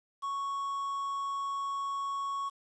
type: tone with quantisation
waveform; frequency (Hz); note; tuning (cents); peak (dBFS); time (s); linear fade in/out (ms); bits
triangle; 1108.7; C#6; 0; -30; 0.22-2.5; 20; 9
effects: resampled to 22050 Hz